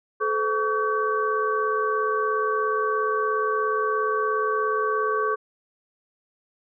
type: tone cluster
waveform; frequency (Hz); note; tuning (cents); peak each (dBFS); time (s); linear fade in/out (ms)
sine; 432 / 509 / 1135 / 1540; A4 / C5 / C#6 / G6; -32 / -48 / +41 / -31; -25 / -33 / -24 / -30; 0.2-5.36; 20
effects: none